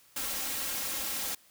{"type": "noise with comb filter", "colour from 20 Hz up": "white", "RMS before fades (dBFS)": -34, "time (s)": [0.16, 1.35], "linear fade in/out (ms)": 5, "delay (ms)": 3.7, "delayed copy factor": 0.65, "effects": ["white hiss -61 dBFS RMS until 1.5 s"]}